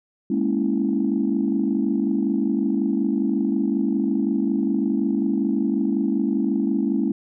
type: chord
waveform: sine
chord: A# half-diminished seventh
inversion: third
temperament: equal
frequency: 207.7 / 233.1 / 277.2 / 329.6 Hz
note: G#3 / A#3 / C#4 / E4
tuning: 0 / 0 / 0 / 0 cents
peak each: -23 / -25 / -23 / -25 dBFS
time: 0.3-7.12 s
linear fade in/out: 5 ms
effects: tanh soft clip ceiling -10 dBFS